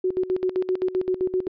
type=tone with tremolo; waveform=sine; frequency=370 Hz; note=F#4; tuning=in tune; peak=-19 dBFS; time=0.04-1.48 s; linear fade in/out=5 ms; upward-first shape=square; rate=7.7 Hz; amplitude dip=80%; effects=resampled to 11025 Hz